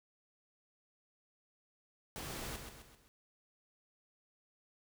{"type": "noise with echo", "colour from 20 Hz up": "pink", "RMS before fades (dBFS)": -44, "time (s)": [2.16, 2.56], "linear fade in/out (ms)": 0, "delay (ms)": 130, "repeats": 4, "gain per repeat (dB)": -6, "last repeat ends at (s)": 3.08, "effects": []}